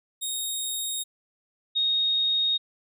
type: tone pair in turn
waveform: 15% pulse / sine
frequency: 3729 / 3729 Hz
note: A#7 / A#7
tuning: 0 / 0 cents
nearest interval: unison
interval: 0 cents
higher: neither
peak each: -21 dBFS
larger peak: neither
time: 0.21-1.04 / 1.75-2.58 s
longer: neither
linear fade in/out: 20 ms
effects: none